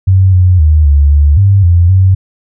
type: tone with pitch steps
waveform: sine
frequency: 94.7 / 91 / 76.9 / 71.6 / 72.8 / 98.7 / 86.5 / 94.5 Hz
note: F#2 / F#2 / D#2 / D2 / D2 / G2 / F2 / F#2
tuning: +41 / -28 / -20 / -43 / -15 / +12 / -16 / +37 cents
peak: -3 dBFS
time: 0.07-2.15 s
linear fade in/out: 10 ms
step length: 260 ms
effects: none